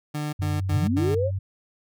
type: tone bursts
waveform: 30% pulse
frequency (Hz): 149.8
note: D3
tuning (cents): +35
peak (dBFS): -24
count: 4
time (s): 0.14-1.152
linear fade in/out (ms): 10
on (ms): 190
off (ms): 84
type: tone with pitch glide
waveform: sine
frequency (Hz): 95.2 to 95.86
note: F#2 to G2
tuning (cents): +50 to -38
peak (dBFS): -24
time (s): 0.39-1.39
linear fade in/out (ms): 10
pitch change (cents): +12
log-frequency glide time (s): 0.71-1.28
type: linear sweep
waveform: sine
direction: up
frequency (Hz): 62.1 to 577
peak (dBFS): -22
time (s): 0.7-1.31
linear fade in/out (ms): 50
effects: none